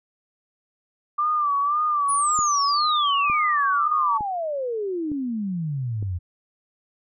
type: tone with vibrato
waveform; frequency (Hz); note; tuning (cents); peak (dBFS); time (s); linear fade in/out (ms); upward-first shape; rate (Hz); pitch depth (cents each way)
sine; 1174.7; D6; 0; -19; 1.18-4.18; 10; sine; 1.9; 77
type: exponential sweep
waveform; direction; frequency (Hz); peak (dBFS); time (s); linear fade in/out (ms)
sine; down; 10080 to 84.5; -24; 2.08-6.19; 20
type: click train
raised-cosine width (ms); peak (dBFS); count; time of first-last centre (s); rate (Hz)
3; -23; 5; 2.39-6.026; 1.1
effects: none